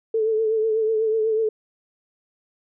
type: tone with vibrato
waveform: sine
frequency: 440 Hz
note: A4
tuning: in tune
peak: -18 dBFS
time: 0.14-1.49 s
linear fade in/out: 5 ms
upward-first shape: triangle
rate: 8.1 Hz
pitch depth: 49 cents each way
effects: none

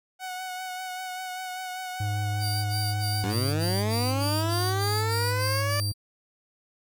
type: tone with vibrato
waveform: sawtooth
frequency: 740 Hz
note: F#5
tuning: in tune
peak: -29 dBFS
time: 0.19-3.35 s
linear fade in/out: 50 ms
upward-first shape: sine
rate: 5.1 Hz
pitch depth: 21 cents each way
type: tone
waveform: triangle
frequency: 102.9 Hz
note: G#2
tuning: 16 cents flat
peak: -24 dBFS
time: 2-5.92 s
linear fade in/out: 5 ms
type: tone bursts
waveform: sawtooth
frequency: 4699 Hz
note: D8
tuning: in tune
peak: -28 dBFS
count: 12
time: 2.39-5.939 s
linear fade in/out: 50 ms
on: 260 ms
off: 39 ms
type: linear sweep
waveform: 15% pulse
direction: up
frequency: 92.5 to 588 Hz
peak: -21 dBFS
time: 3.24-5.8 s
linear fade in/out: 0 ms
effects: none

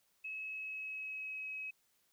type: tone with pitch glide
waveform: sine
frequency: 2578 to 2550 Hz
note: E7 to D#7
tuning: -39 to +42 cents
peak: -40 dBFS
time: 0.24-1.71 s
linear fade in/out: 10 ms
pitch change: -19 cents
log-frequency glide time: 0.41-1.48 s
effects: white hiss -75 dBFS RMS until 2.12 s

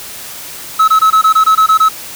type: tone bursts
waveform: triangle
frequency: 1292 Hz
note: E6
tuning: 35 cents flat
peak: -3 dBFS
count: 10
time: 0.79-1.889 s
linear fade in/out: 10 ms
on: 91 ms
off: 21 ms
effects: white hiss -28 dBFS RMS until 2.15 s

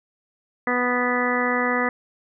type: harmonic tone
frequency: 246.9 Hz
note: B3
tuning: in tune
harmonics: 1 / 2 / 3 / 4 / 5 / 6 / 7 / 8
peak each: -26 / -26 / -30 / -30 / -27 / -35 / -28 / -26 dBFS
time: 0.67-1.89 s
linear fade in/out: 2 ms
effects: none

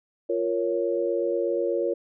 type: chord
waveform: sine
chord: Bb minor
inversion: second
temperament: equal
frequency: 349.2 / 466.2 / 554.4 Hz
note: F4 / Bb4 / Db5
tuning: 0 / 0 / 0 cents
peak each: -27 dBFS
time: 0.29-1.94 s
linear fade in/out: 10 ms
effects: none

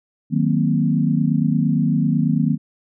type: chord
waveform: sine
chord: C half-diminished seventh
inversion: first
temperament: equal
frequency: 155.56 / 185 / 233.1 / 261.6 Hz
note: Eb3 / Gb3 / Bb3 / C4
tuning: 0 / 0 / 0 / 0 cents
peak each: -19 / -22 / -20 / -23 dBFS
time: 0.3-2.58 s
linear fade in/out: 50 ms
effects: none

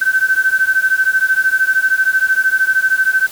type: beating tone pair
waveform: sine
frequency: 1531 / 1544 Hz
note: G6 / G6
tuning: -41 / -27 cents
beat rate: 13 Hz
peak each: -14 dBFS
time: 0.01-3.27 s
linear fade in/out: 10 ms
effects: white hiss -34 dBFS RMS until 3.31 s

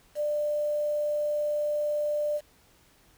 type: tone with quantisation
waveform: sine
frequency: 594 Hz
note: D5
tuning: 20 cents sharp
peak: -25 dBFS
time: 0.15-2.41 s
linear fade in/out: 50 ms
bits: 8
effects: pink hiss -61 dBFS RMS until 3.17 s

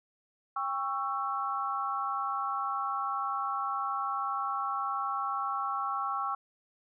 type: chord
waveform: sine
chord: C# diminished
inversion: second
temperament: just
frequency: 798.3 / 1108.7 / 1330.5 Hz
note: G5 / C#6 / E6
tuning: +31 / 0 / +16 cents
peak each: -36 / -33 / -34 dBFS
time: 0.56-6.35 s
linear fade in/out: 5 ms
effects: none

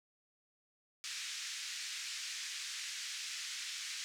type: band-pass noise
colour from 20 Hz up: white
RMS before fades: -43 dBFS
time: 1.04-4.04 s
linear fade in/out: 0 ms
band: 1700 to 6800 Hz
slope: 24 dB/octave
effects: none

